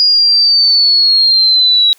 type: linear sweep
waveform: sine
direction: down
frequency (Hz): 4887 to 3864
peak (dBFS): -6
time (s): 0-1.93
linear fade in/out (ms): 0
effects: white hiss -48 dBFS RMS until 1.98 s + high-pass 400 Hz 12 dB/octave